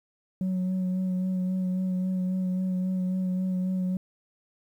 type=tone with vibrato; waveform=sine; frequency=185 Hz; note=F#3; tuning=in tune; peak=-22 dBFS; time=0.41-3.97 s; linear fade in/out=2 ms; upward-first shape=sine; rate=3.7 Hz; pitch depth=19 cents each way; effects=tanh soft clip ceiling -24 dBFS + 10-bit